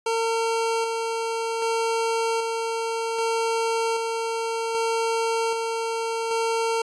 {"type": "tone with tremolo", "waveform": "25% pulse", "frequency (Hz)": 455.1, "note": "A#4", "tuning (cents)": -42, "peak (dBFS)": -18, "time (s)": [0.06, 6.82], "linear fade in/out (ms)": 5, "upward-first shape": "square", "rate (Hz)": 0.64, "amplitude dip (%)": 30, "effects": ["resampled to 22050 Hz"]}